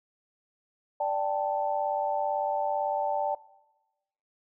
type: chord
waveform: sine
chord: D suspended fourth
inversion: none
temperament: just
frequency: 587.3 / 783.1 / 881 Hz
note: D5 / G5 / A5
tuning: 0 / -2 / +2 cents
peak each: -30 dBFS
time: 1-3.35 s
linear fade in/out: 5 ms
effects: noise-tail reverb RT60 1.0 s tail -20 dB re dry